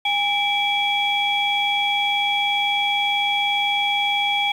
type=tone cluster; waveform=sine; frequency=815 / 2323 / 3327 Hz; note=G#5 / D7 / G#7; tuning=-33 / -20 / +2 cents; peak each=-22 dBFS; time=0.05-4.52 s; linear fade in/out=5 ms; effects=tanh soft clip ceiling -9 dBFS + 8-bit